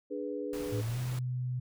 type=chord; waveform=sine; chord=G# diminished; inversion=second; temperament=equal; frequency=293.7 / 415.3 / 493.9 Hz; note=D4 / G#4 / B4; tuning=0 / 0 / 0 cents; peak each=-38 dBFS; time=0.1-0.82 s; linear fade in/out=20 ms
type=noise; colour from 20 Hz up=pink; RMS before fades=-45 dBFS; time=0.53-1.19 s; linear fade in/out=2 ms
type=tone with pitch glide; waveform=sine; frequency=110 to 125.63 Hz; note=A2 to B2; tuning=0 to +30 cents; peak=-31 dBFS; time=0.72-1.6 s; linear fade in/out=10 ms; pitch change=+230 cents; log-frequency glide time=0.82-0.99 s
effects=none